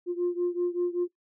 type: beating tone pair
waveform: sine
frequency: 350.9 / 356.1 Hz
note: F4 / F4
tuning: +8 / +34 cents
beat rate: 5.2 Hz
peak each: -26 / -28 dBFS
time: 0.06-1.08 s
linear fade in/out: 50 ms
effects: noise-tail reverb RT60 0.1 s tail -18 dB re dry + tanh soft clip ceiling -20 dBFS